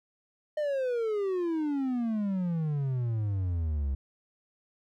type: exponential sweep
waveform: triangle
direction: down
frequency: 615 to 66 Hz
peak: -25 dBFS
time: 0.57-3.95 s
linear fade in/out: 5 ms
effects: none